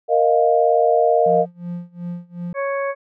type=chord; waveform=sine; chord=Bb suspended fourth; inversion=none; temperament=equal with one note detuned; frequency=466.2 / 622.3 / 700.5 Hz; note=Bb4 / Eb5 / F5; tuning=0 / 0 / +5 cents; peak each=-17 dBFS; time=0.08-1.46 s; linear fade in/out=50 ms
type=tone with tremolo; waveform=triangle; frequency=174.61 Hz; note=F3; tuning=in tune; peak=-22 dBFS; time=1.26-2.53 s; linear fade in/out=2 ms; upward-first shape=sine; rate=2.7 Hz; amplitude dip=95%
type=harmonic tone; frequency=554.4 Hz; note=C#5; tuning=in tune; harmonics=1 / 2 / 3 / 4; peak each=-21 / -27 / -31 / -33 dBFS; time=2.54-2.95 s; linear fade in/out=50 ms
effects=none